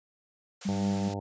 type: high-pass noise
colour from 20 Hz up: white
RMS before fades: -42 dBFS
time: 0.61-1.14 s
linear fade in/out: 5 ms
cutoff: 410 Hz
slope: 48 dB/octave
type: tone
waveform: sine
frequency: 195.6 Hz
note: G3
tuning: 4 cents flat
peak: -27 dBFS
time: 0.65-1.09 s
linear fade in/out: 10 ms
type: harmonic tone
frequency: 100 Hz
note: G2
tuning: 35 cents sharp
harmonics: 1 / 2 / 3 / 4 / 5 / 6 / 7 / 8 / 9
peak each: -35 / -38 / -40 / -41 / -42 / -43 / -43 / -44 / -45 dBFS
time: 0.68-1.2 s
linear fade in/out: 10 ms
effects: resampled to 16000 Hz